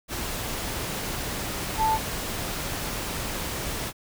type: tone in noise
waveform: sine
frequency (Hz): 880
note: A5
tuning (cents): 0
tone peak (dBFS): -20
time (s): 1.77-1.99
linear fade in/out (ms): 50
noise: pink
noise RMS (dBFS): -31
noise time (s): 0.08-3.93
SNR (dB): +8
effects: none